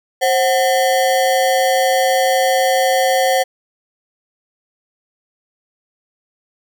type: ring-modulated tone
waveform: square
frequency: 637 Hz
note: D#5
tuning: 41 cents sharp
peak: -10 dBFS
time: 0.21-3.44 s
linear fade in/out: 20 ms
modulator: 108 Hz
effects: none